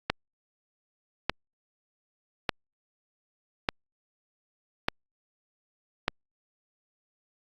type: click train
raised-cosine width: 0.3 ms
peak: -7 dBFS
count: 6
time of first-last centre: 0.1-6.081 s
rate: 0.836 Hz
effects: Opus 48 kbps